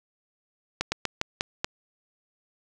slowing click train, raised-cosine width 0.2 ms, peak -8 dBFS, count 6, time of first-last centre 0.81-1.645 s, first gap 110 ms, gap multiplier 1.21, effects none

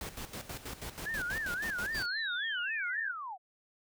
pink noise with tremolo, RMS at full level -41 dBFS, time 0.01-2.06 s, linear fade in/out 2 ms, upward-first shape square, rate 6.2 Hz, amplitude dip 70%
sine tone with vibrato, 1607 Hz, G6, 43 cents sharp, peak -33 dBFS, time 1.05-3.12 s, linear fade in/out 20 ms, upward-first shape sine, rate 3.7 Hz, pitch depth 220 cents each way
sine linear sweep, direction down, 4817 to 690 Hz, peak -38 dBFS, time 1.92-3.38 s, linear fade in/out 50 ms
effects none

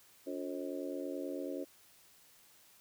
harmonic tone with a mistuned harmonic, 89.3 Hz, F2, 39 cents sharp, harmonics 3 / 4 / 5 / 6 / 7, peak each -41 / -43 / -47 / -43 / -48 dBFS, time 0.26-1.65 s, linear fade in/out 20 ms, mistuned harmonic 3, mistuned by +110 cents, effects white hiss -63 dBFS RMS until 2.8 s

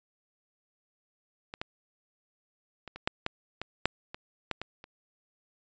clicks, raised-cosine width 0.3 ms, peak -23 / -18 / -26 / -26 / -10 / -13 / -19 / -7 / -23 / -14 / -20 / -30 dBFS, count 12, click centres 1.539 / 1.615 / 2.877 / 2.96 / 3.075 / 3.264 / 3.616 / 3.856 / 4.145 / 4.513 / 4.616 / 4.841 s, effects resampled to 16000 Hz

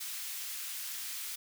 white high-pass noise, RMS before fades -40 dBFS, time 0-1.36 s, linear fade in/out 10 ms, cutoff 1700 Hz, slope 12 dB/octave, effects none

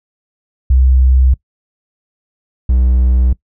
sine / triangle tone pair in turn, 64.5 / 62.56 Hz, C2 / B1, -24 / +23 cents, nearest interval minor second, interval 53 cents, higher first, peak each -6 dBFS, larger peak neither, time 0.7-1.34 / 2.69-3.33 s, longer neither, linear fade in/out 5 ms, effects noise-tail reverb RT60 0.1 s tail -21 dB re dry

